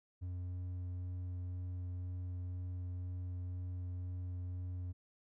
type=tone with hard clipping; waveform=sine; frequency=90.2 Hz; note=F#2; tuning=44 cents flat; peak=-40 dBFS; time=0.21-4.93 s; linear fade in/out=20 ms; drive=3 dB; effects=none